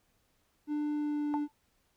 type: tone with pitch glide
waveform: triangle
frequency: 297.3 to 294.6 Hz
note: D4 to D4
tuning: +21 to +6 cents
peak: -28 dBFS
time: 0.67-1.48 s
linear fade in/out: 50 ms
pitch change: -15 cents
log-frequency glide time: 0.94-1.3 s
type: tone with exponential decay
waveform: sine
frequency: 880 Hz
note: A5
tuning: in tune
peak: -28 dBFS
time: 1.34-1.52 s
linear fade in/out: 0 ms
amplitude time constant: 37 ms
effects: pink hiss -73 dBFS RMS until 1.96 s